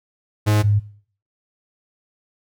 45% pulse / sine tone pair in turn, 105.6 / 103.31 Hz, G#2 / G#2, +29 / -9 cents, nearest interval unison, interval 38 cents, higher first, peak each -14 dBFS, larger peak neither, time 0.46-0.63 / 0.63-0.8 s, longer neither, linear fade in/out 20 ms, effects noise-tail reverb RT60 0.5 s tail -19 dB re dry

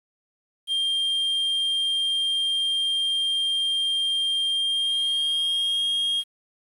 triangle tone with pitch glide, 3194 to 3250 Hz, G7 to G#7, +32 to -38 cents, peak -20 dBFS, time 0.67-6.24 s, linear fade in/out 50 ms, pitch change +30 cents, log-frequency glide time 4.51-5.82 s, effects resampled to 32000 Hz + 8-bit

